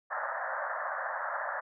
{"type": "band-pass noise", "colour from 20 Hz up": "white", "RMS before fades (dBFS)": -35, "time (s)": [0.1, 1.61], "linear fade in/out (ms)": 20, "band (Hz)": [540, 1800], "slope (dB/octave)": 96, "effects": []}